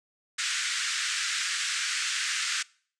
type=band-pass noise; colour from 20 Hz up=pink; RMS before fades=-30 dBFS; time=0.38-2.63 s; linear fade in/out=10 ms; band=1400 to 8500 Hz; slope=48 dB/octave; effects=noise-tail reverb RT60 0.5 s tail -24 dB re dry